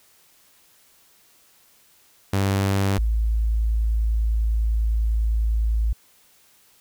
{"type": "tone pair in turn", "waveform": ["sawtooth", "sine"], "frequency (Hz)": [98, 55], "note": ["G2", "A1"], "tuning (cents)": [0, 0], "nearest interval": "minor seventh", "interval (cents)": 1000, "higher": "first", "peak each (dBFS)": [-15, -18], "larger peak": "first", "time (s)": [[2.33, 2.98], [2.98, 5.93]], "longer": "second", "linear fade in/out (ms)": 5, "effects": ["white hiss -57 dBFS RMS until 6.8 s"]}